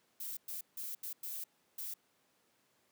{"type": "noise bursts at uneven times", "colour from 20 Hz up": "violet", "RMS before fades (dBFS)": -42, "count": 6, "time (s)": [[0.2, 0.37], [0.48, 0.61], [0.77, 0.95], [1.03, 1.13], [1.23, 1.44], [1.78, 1.94]], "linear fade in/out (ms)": 5, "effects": ["pink hiss -73 dBFS RMS until 2.91 s", "high-pass 200 Hz 12 dB/octave"]}